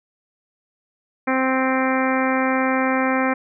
harmonic tone, 261.6 Hz, C4, in tune, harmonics 1 / 2 / 3 / 4 / 5 / 6 / 7 / 8 / 9, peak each -21 / -24 / -26 / -27 / -28 / -29 / -29 / -30 / -31 dBFS, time 1.27-3.34 s, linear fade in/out 10 ms, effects none

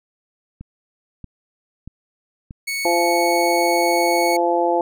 click train, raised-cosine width 5 ms, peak -22 dBFS, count 4, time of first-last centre 0.61-2.509 s, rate 1.58 Hz
sawtooth tone, 2217 Hz, C#7, in tune, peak -19 dBFS, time 2.67-4.37 s, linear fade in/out 10 ms
harmonic tone, 172.1 Hz, F3, 25 cents flat, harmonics 2 / 3 / 4 / 5, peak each -21 / -21 / -21 / -21 dBFS, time 2.85-4.81 s, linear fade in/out 2 ms
effects none

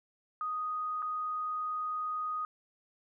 sine tone with dropouts, 1244.5 Hz, D#6, in tune, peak -32 dBFS, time 0.41-2.45 s, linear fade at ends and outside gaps 1 ms, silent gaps 1.021-1.026 s, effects none

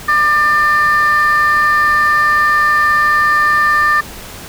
sine tone pair together, 1196 / 1790.6 Hz, D6 / A6, +31 / +30 cents, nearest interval perfect fifth, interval 699 cents, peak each -10 dBFS, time 0.08-4.01 s, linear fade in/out 10 ms, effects tanh soft clip ceiling -5 dBFS + pink hiss -31 dBFS RMS until 4.48 s

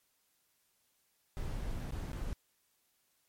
brown noise with dropouts, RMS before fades -38 dBFS, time 1.37-2.33 s, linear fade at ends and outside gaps 0 ms, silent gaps 1.907-1.922 / 2.117-2.132 s, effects white hiss -75 dBFS RMS until 3.28 s + MP3 64 kbps

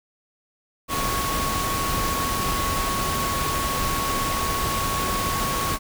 sine tone in noise, 1107 Hz, C#6, 3 cents flat, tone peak -26 dBFS, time 0.88-5.79 s, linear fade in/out 50 ms, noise pink, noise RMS -26 dBFS, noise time 0.88-5.79 s, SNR -3 dB, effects none

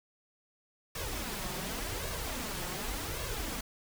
pink noise with flanger, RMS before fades -37 dBFS, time 0.95-3.61 s, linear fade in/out 5 ms, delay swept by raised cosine 1.8 to 5.6 ms, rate 0.88 Hz, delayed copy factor +0.6, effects none

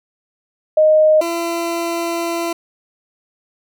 sine / 20% pulse tone pair in turn, 620 / 338.1 Hz, D#5 / E4, -6 / +44 cents, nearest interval minor seventh, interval 1050 cents, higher first, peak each -8 / -14 dBFS, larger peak first, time 0.77-1.21 / 1.21-2.53 s, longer second, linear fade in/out 5 ms, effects none

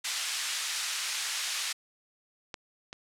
white band-pass noise, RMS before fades -33 dBFS, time 0.04-1.73 s, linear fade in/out 10 ms, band 1500 to 6900 Hz, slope 12 dB/octave
clicks, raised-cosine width 0.2 ms, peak -20 / -24 dBFS, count 2, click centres 2.542 / 2.929 s
effects low-pass 12000 Hz 12 dB/octave

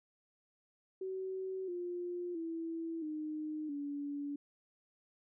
sine tone with pitch steps, 378.1 / 352.8 / 329.2 / 307.1 / 286.5 Hz, F#4 / F4 / E4 / D#4 / D4, +38 / +18 / -2 / -23 / -43 cents, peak -37 dBFS, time 1.01-4.36 s, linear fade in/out 5 ms, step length 670 ms, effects none

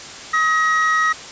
triangle tone pair together, 1268.1 / 1900 Hz, D#6 / A#6, +33 / +33 cents, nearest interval perfect fifth, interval 700 cents, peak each -15 / -16 dBFS, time 0.33-1.13 s, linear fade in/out 10 ms, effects white hiss -34 dBFS RMS until 1.31 s + resampled to 16000 Hz

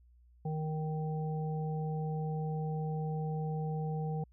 harmonic tone, 155.8 Hz, D#3, 3 cents sharp, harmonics 1 / 3 / 5, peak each -33 / -42 / -43 dBFS, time 0.45-4.24 s, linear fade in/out 5 ms, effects added 60 Hz sine -59 dBFS peak until 4.32 s

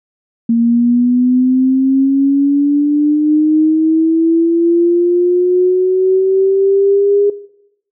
sine linear sweep, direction up, 230 to 408 Hz, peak -8 dBFS, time 0.49-7.3 s, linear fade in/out 5 ms, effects noise-tail reverb RT60 0.8 s tail -18 dB re dry

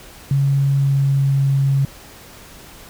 sine tone with pitch glide, 138.59 to 137.16 Hz, C#3 to C#3, 0 to -18 cents, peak -13 dBFS, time 0.31-1.85 s, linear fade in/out 2 ms, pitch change -18 cents, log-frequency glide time 0.64-1.5 s, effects pink hiss -41 dBFS RMS until 2.89 s

